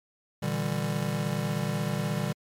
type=chord; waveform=square; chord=E half-diminished seventh; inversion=second; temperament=just; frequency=118.67 / 148.33 / 164.81 / 197.78 Hz; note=Bb2 / D3 / E3 / G3; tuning=+31 / +18 / 0 / +16 cents; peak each=-35 / -32 / -35 / -33 dBFS; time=0.42-2.33 s; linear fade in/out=10 ms; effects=MP3 64 kbps

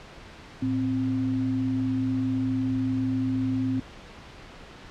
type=tone pair together; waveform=sine; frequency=110.55 / 261.5 Hz; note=A2 / C4; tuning=+9 / -1 cents; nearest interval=octave + minor third; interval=1490 cents; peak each=-30 / -24 dBFS; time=0.62-3.8 s; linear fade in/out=5 ms; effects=pink hiss -45 dBFS RMS until 4.9 s + low-pass 4000 Hz 12 dB/octave

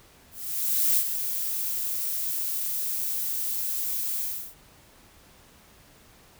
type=noise with ADSR envelope; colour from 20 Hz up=violet; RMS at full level=-21 dBFS; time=0.31-4.55 s; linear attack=660 ms; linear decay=65 ms; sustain=-8 dB; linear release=330 ms; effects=pink hiss -55 dBFS RMS until 6.39 s

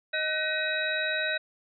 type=tone cluster; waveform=sine; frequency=624 / 1511 / 1890 / 2528 / 3847 Hz; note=D#5 / F#6 / A#6 / D#7 / B7; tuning=+5 / +36 / +23 / +27 / -46 cents; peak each=-33 / -30 / -34 / -35 / -33 dBFS; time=0.13-1.38 s; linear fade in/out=10 ms; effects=none

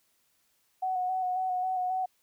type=tone with vibrato; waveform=sine; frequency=740 Hz; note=F#5; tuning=in tune; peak=-27 dBFS; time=0.82-2.06 s; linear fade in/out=10 ms; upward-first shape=square; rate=3.7 Hz; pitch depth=21 cents each way; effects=white hiss -71 dBFS RMS until 2.22 s

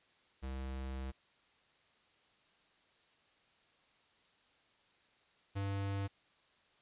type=tone pair in turn; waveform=square; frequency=66 / 98.89 Hz; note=C2 / G2; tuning=+16 / +16 cents; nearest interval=perfect fifth; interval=700 cents; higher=second; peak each=-40 / -36 dBFS; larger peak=second; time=0.42-1.12 / 5.55-6.08 s; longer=first; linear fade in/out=20 ms; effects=white hiss -70 dBFS RMS until 6.81 s + resampled to 8000 Hz

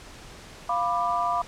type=chord; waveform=sine; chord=B diminished; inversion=second; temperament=equal with one note detuned; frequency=698.5 / 987.8 / 1186.3 Hz; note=F5 / B5 / D6; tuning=0 / 0 / +17 cents; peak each=-27 dBFS; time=0.69-1.42 s; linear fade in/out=5 ms; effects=pink hiss -45 dBFS RMS until 1.47 s + low-pass 8000 Hz 12 dB/octave

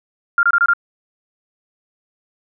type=tone bursts; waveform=sine; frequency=1396.9 Hz; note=F6; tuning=in tune; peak=-10 dBFS; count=5; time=0.38-0.735 s; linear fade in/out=2 ms; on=51 ms; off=25 ms; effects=none

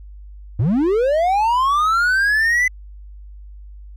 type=linear sweep; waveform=triangle; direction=up; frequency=92.5 to 2026 Hz; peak=-12 dBFS; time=0.59-2.68 s; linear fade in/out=5 ms; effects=added 50 Hz sine -35 dBFS peak until 3.96 s

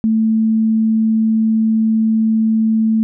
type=tone; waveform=sine; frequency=221.2 Hz; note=A3; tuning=9 cents sharp; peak=-11 dBFS; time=0.04-3.03 s; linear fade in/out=0 ms; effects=none

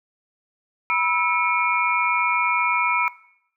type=tone cluster; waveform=sine; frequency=976 / 1311 / 2204 / 2396 Hz; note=B5 / E6 / C#7 / D7; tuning=-21 / -10 / -11 / +34 cents; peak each=-24 dBFS; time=0.9-3.08 s; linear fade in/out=0 ms; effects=noise-tail reverb RT60 0.7 s tail -18 dB re dry

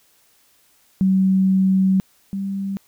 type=tone pair in turn; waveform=sine; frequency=190 / 195.91 Hz; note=F#3 / G3; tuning=+46 / -1 cents; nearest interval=minor second; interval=53 cents; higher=second; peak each=-13 / -22 dBFS; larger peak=first; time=1.01-2 / 2.33-2.77 s; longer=first; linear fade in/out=0 ms; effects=white hiss -58 dBFS RMS until 2.87 s

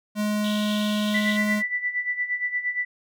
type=tone; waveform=square; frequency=209.9 Hz; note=G#3; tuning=19 cents sharp; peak=-23 dBFS; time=0.15-1.63 s; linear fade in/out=50 ms
type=band-pass noise; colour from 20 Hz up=white; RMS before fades=-35 dBFS; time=0.44-1.37 s; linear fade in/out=2 ms; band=2900 to 3900 Hz; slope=96 dB/octave
type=tone with tremolo; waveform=sine; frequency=1975.5 Hz; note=B6; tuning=in tune; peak=-21 dBFS; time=1.14-2.85 s; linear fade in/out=5 ms; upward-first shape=sine; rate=8.6 Hz; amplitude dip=75%
effects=none

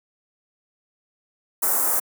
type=band-stop noise; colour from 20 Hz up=white; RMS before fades=-21 dBFS; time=1.62-2 s; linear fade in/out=10 ms; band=1400 to 7900 Hz; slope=24 dB/octave; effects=high-pass 400 Hz 12 dB/octave

